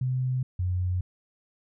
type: tone pair in turn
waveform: sine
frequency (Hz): 128.3 / 90.72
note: C3 / F#2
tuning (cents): -34 / -34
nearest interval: tritone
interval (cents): 600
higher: first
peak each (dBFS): -24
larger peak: neither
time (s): 0.01-0.43 / 0.59-1.01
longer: neither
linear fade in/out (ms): 5
effects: none